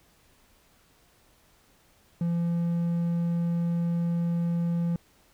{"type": "tone", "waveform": "triangle", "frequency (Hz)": 170.4, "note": "F3", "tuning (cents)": -42, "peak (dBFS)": -22, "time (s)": [2.21, 4.96], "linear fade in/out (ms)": 2, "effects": ["pink hiss -62 dBFS RMS until 5.33 s"]}